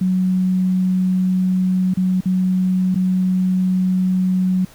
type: tone with dropouts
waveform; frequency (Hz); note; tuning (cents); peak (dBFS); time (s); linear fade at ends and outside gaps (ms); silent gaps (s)
sine; 185; F#3; 0; -14; 0.01-4.65; 5; 1.939-1.971 / 2.207-2.256 / 2.946-2.956
effects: pink hiss -46 dBFS RMS until 4.74 s